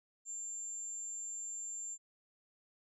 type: tone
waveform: sine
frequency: 7300 Hz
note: A#8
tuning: 37 cents flat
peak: -40 dBFS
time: 0.25-1.98 s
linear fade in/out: 50 ms
effects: none